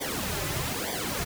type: noise with flanger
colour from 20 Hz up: pink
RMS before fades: -31 dBFS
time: 0-1.25 s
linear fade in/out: 20 ms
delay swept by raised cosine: 0.73 to 4.33 ms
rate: 1.1 Hz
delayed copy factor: -1
effects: none